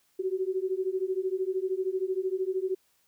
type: beating tone pair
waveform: sine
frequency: 370 / 383 Hz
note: F#4 / G4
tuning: 0 / -40 cents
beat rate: 13 Hz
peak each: -30 dBFS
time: 0.19-2.75 s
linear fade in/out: 10 ms
effects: white hiss -69 dBFS RMS until 3.07 s